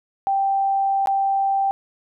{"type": "tone with dropouts", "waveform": "sine", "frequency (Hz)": 784, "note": "G5", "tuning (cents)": 0, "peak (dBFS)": -17, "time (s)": [0.27, 1.71], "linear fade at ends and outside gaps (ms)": 0, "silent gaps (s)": [1.059, 1.072], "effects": []}